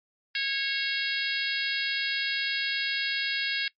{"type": "harmonic tone", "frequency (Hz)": 548, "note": "C#5", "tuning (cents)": -20, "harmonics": [3, 4, 5, 6, 7, 8, 9], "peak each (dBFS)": [-32, -33, -34, -35, -35, -36, -37], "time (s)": [0.35, 3.68], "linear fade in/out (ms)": 2, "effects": ["noise-tail reverb RT60 0.1 s tail -21 dB re dry", "MP3 32 kbps"]}